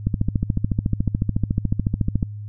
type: click train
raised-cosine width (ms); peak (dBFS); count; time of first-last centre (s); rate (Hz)
5; -7; 31; 0.07-2.228; 13.9
effects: added 104 Hz sine -30 dBFS peak until 2.48 s